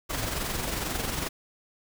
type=noise with amplitude modulation; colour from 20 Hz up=pink; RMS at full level=-29 dBFS; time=0.09-1.29 s; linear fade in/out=20 ms; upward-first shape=sine; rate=22.2 Hz; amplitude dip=45%; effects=none